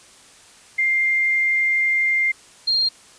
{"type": "tone pair in turn", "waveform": "sine", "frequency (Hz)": [2104, 4208], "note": ["C7", "C8"], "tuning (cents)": [9, 9], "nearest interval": "octave", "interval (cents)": 1200, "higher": "second", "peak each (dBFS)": -16, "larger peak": "neither", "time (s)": [[0.78, 2.32], [2.67, 2.89]], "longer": "first", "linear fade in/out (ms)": 10, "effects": ["white hiss -48 dBFS RMS until 3.18 s", "resampled to 22050 Hz"]}